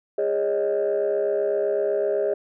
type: chord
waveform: sine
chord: Ab suspended fourth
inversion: none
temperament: equal with one note detuned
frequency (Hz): 409.4 / 554.4 / 622.3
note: Ab4 / Db5 / Eb5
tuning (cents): -25 / 0 / 0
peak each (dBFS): -22 / -25 / -24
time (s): 0.18-2.34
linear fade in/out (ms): 5
effects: tanh soft clip ceiling -15 dBFS